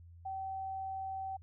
sine tone, 769 Hz, G5, 33 cents flat, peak -37 dBFS, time 0.25-1.37 s, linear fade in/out 10 ms, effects added 85 Hz sine -52 dBFS peak until 1.42 s

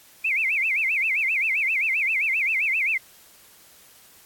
sine tone with vibrato, 2349 Hz, D7, in tune, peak -20 dBFS, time 0.24-2.98 s, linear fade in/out 10 ms, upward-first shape sine, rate 7.6 Hz, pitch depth 230 cents each way, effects white hiss -52 dBFS RMS until 4.25 s + AAC 64 kbps

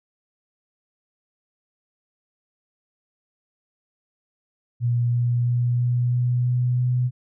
sine tone with pitch steps, 120 / 120.76 / 121.53 / 122.31 / 123.09 / 123.87 / 124.66 Hz, B2 / B2 / B2 / B2 / B2 / B2 / B2, -49 / -38 / -27 / -16 / -5 / +6 / +17 cents, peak -18 dBFS, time 4.8-7.11 s, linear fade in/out 50 ms, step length 330 ms, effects none

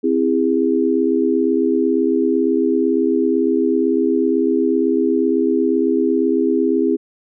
sine chord, C augmented, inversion none, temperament equal with one note detuned, 261.6 / 329.6 / 407.5 Hz, C4 / E4 / G#4, 0 / 0 / -33 cents, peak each -18 dBFS, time 0.03-6.97 s, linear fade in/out 20 ms, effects none

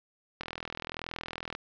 click train, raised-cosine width 0.3 ms, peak -20 dBFS, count 48, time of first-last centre 0.41-1.551 s, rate 41.2 Hz, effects resampled to 16000 Hz + 8-bit

